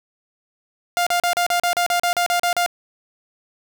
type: tone bursts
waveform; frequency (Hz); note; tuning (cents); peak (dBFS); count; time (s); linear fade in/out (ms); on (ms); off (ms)
sawtooth; 702; F5; +9; -13; 13; 0.97-2.662; 0; 96; 37
effects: none